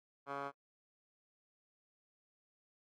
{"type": "tone with band-pass filter", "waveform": "15% pulse", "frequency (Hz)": 140, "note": "C#3", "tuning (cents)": 18, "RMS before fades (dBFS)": -42, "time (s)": [0.26, 0.52], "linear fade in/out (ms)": 50, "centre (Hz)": 980, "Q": 7.1, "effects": ["AAC 64 kbps"]}